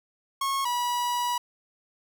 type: tone pair in turn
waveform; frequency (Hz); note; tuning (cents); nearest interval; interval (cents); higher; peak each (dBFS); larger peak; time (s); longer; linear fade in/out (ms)
45% pulse; 1092 / 972.9; C#6 / B5; -26 / -26; major second; 200; first; -25; neither; 0.41-0.65 / 0.65-1.38; second; 5
effects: none

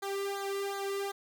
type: tone with flanger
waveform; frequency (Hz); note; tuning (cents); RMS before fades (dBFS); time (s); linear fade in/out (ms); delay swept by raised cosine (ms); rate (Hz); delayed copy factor
sawtooth; 396.2; G4; +18; -35; 0.02-1.12; 10; 0.36 to 1.36; 2.7; -1
effects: none

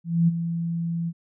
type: tone with ADSR envelope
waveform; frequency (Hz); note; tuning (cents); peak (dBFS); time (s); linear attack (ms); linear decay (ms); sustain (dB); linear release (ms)
sine; 168.1; E3; +34; -14; 0.04-1.13; 240; 23; -10; 49
effects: none

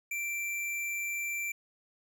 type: tone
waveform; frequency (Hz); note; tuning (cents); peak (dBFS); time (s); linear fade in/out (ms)
square; 2349; D7; 0; -33; 0.11-1.52; 5
effects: none

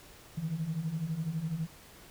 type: beating tone pair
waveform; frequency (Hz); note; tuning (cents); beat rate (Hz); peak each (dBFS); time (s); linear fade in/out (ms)
sine; 152.6 / 164.6; D#3 / E3; -33 / -2; 12; -36 / -32; 0.37-1.67; 10
effects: tanh soft clip ceiling -25 dBFS + pink hiss -54 dBFS RMS until 2.1 s

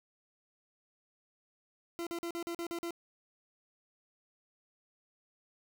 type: tone bursts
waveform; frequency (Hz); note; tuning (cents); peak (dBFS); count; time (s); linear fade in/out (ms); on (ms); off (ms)
40% pulse; 340.4; F4; -44; -35; 8; 1.99-2.907; 0; 77; 43
effects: none

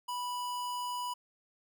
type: tone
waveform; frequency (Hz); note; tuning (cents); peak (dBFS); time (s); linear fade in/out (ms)
square; 984; B5; -7; -35; 0.08-1.14; 10
effects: none

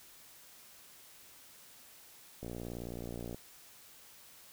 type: click train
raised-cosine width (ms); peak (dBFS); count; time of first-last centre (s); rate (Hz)
2; -29; 55; 2.43-3.345; 59
effects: white hiss -57 dBFS RMS until 4.52 s

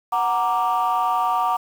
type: chord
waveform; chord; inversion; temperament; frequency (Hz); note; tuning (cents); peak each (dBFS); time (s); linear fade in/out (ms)
sine; Gb augmented; none; equal; 740 / 932.3 / 1174.7; Gb5 / Bb5 / D6; 0 / 0 / 0; -21; 0.12-1.57; 10
effects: tanh soft clip ceiling -13 dBFS + 7-bit

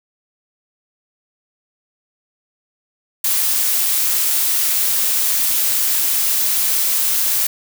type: noise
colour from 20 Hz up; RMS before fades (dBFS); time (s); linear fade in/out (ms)
blue; -17; 3.24-7.47; 5
effects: none

